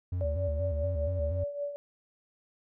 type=tone with vibrato; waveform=triangle; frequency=82.41 Hz; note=E2; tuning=in tune; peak=-27 dBFS; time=0.12-1.44 s; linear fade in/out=5 ms; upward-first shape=square; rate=4.2 Hz; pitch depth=150 cents each way
type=tone with tremolo; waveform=sine; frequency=575 Hz; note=D5; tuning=37 cents flat; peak=-29 dBFS; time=0.21-1.76 s; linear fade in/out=0 ms; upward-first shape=triangle; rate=5.1 Hz; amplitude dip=70%
effects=none